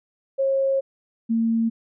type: tone pair in turn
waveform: sine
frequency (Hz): 541 / 227.5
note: C#5 / A#3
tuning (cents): -42 / -42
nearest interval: octave + minor third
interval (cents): 1500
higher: first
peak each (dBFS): -18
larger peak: neither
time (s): 0.38-0.81 / 1.29-1.7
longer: first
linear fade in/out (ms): 20
effects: none